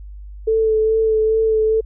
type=tone with vibrato; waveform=sine; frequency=440 Hz; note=A4; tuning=in tune; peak=-13 dBFS; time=0.47-1.81 s; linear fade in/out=10 ms; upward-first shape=sine; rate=2.4 Hz; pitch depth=18 cents each way; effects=added 50 Hz sine -32 dBFS peak until 1.85 s